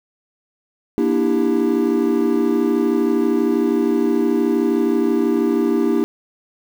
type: chord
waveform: triangle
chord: E half-diminished seventh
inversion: second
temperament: just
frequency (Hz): 237.3 / 296.7 / 329.6 / 395.6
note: Bb3 / D4 / E4 / G4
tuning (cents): +31 / +18 / 0 / +16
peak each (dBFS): -18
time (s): 0.98-6.04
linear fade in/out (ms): 0
effects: tanh soft clip ceiling -4 dBFS + 7-bit